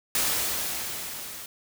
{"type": "noise with level ramp", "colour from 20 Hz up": "white", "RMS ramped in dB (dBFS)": [-24, -40], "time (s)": [0.15, 1.46], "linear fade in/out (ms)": 2, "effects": []}